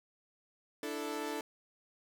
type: chord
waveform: sawtooth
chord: D suspended second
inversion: none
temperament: equal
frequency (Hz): 293.7 / 329.6 / 440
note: D4 / E4 / A4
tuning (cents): 0 / 0 / 0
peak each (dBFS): -37 / -39 / -36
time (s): 0.83-1.41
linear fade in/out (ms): 2
effects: none